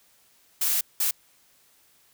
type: noise bursts at uneven times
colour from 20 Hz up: blue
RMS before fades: -24 dBFS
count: 2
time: 0.61-0.81 / 1-1.11 s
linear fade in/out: 5 ms
effects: white hiss -61 dBFS RMS until 2.13 s